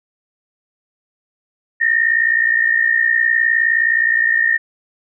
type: tone pair together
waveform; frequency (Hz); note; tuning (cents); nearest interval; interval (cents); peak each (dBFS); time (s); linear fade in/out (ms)
sine; 1805.3 / 1864.7; A6 / A#6; +44 / 0; minor second; 56; -15; 1.8-4.58; 20
effects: none